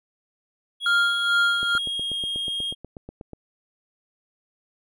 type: tone with pitch glide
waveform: triangle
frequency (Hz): 3322 to 3246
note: G#7 to G#7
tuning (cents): 0 to -40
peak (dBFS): -24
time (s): 0.8-2.75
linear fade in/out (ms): 50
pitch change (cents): -40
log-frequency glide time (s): 1.2-2.17
type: tone with tremolo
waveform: triangle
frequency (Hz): 1399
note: F6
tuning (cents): +3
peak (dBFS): -15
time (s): 0.86-1.78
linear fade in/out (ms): 2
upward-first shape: sine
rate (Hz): 2.3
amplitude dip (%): 60
type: click train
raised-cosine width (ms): 2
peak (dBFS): -24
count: 15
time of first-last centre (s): 1.63-3.333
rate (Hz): 8.22
effects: none